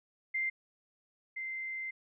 sine tone pair in turn, 2093 / 2081 Hz, C7 / C7, 0 / -10 cents, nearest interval unison, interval 10 cents, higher first, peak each -30 / -36 dBFS, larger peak first, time 0.34-0.5 / 1.36-1.91 s, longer second, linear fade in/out 10 ms, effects none

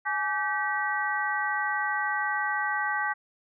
harmonic tone with a mistuned harmonic, 386.8 Hz, G4, 23 cents flat, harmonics 2 / 3 / 4 / 5, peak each -31 / -33 / -30 / -31 dBFS, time 0.05-3.14 s, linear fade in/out 20 ms, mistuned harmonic 2, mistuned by +140 cents, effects none

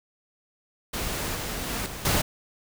pink noise with level steps, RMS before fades -30 / -32 / -30 / -37 / -23 dBFS, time 0.93-2.22 s, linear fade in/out 10 ms, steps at 1.35 / 1.69 / 1.86 / 2.05 s, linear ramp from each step 2 ms, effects none

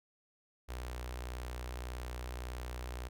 sawtooth tone with notch filter, 61.74 Hz, B1, in tune, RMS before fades -42 dBFS, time 0.68-3.09 s, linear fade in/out 20 ms, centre 180 Hz, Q 0.53, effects none

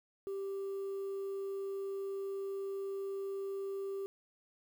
sine tone, 392 Hz, G4, in tune, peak -34 dBFS, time 0.27-4.06 s, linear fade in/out 0 ms, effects tanh soft clip ceiling -35 dBFS + 10-bit

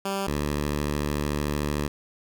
10% pulse tone pair in turn, 196 / 73.42 Hz, G3 / D2, 0 / 0 cents, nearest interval octave + perfect fourth, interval 1700 cents, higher first, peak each -18 / -17 dBFS, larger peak second, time 0.05-0.27 / 0.27-1.88 s, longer second, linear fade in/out 5 ms, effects none

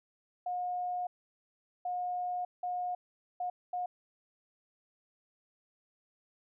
sine tone bursts at uneven times, 719 Hz, F#5, 50 cents flat, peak -32 dBFS, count 5, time 0.46-1.07 / 1.85-2.45 / 2.63-2.95 / 3.4-3.5 / 3.73-3.86 s, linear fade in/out 5 ms, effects none

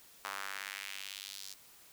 square tone with high-pass filter sweep, 49 Hz, G1, in tune, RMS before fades -44 dBFS, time 0.24-1.54 s, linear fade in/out 10 ms, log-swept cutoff 1100 to 5000 Hz, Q 1.8, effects white hiss -59 dBFS RMS until 1.92 s

